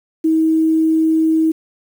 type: tone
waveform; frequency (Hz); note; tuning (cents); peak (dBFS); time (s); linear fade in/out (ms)
sine; 319.6; D#4; +47; -11; 0.24-1.52; 10
effects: 7-bit